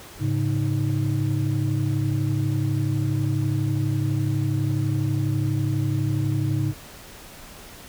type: tone cluster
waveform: sine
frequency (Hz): 106.8 / 138.9 / 311.9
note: G#2 / C#3 / D#4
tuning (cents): +49 / +4 / +4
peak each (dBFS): -23 / -23 / -28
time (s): 0.19-6.74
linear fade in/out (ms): 50
effects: tanh soft clip ceiling -13 dBFS + pink hiss -43 dBFS RMS until 7.88 s

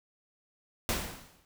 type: noise with exponential decay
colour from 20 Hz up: pink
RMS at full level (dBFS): -28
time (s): 0.89-1.45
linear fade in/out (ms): 1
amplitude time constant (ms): 120
effects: none

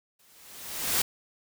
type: noise with exponential growth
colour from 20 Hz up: white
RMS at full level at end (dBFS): -23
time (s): 0.19-1.02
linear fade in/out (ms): 5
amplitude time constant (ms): 180
effects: none

